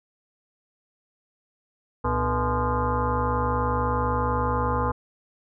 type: tone with frequency modulation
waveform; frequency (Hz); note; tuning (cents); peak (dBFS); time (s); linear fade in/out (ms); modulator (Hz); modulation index
sine; 485.8; B4; -29; -21; 2.04-4.92; 10; 184; 4
effects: none